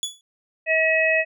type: tone with exponential decay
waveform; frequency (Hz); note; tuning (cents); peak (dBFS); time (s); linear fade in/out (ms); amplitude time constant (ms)
25% pulse; 3414; G#7; +47; -17; 0.03-0.21; 1; 39
type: harmonic tone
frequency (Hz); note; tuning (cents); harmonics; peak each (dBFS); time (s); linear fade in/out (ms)
640; D#5; +49; 1 / 3 / 4; -21 / -21 / -21; 0.66-1.25; 50
effects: none